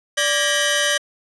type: tone cluster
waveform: sawtooth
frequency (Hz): 585 / 1628 / 1897 / 3024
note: D5 / G#6 / A#6 / F#7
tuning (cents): -7 / -35 / +30 / +37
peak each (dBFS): -19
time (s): 0.17-0.98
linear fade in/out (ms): 10
effects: resampled to 24000 Hz